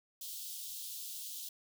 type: high-pass noise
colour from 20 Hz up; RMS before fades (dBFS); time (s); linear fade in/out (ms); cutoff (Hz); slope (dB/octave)
white; -44; 0.21-1.49; 5; 3100; 48
effects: none